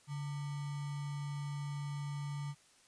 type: tone with sample-and-hold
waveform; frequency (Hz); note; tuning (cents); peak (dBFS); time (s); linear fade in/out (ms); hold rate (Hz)
sine; 143.6; D3; -39; -37; 0.07-2.55; 50; 1050
effects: white hiss -65 dBFS RMS until 2.87 s + resampled to 22050 Hz